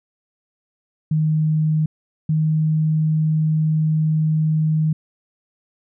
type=tone pair in turn; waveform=sine; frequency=155.56 / 156.24 Hz; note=D#3 / D#3; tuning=0 / +8 cents; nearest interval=unison; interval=8 cents; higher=second; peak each=-15 dBFS; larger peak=neither; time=1.11-1.86 / 2.29-4.93 s; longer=second; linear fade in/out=5 ms; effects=none